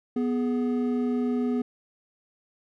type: tone pair together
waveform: triangle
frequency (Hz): 246 / 418.9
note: B3 / G#4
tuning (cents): -7 / +15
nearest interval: major sixth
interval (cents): 922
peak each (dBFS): -22 / -29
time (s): 0.16-1.62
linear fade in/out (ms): 5
effects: none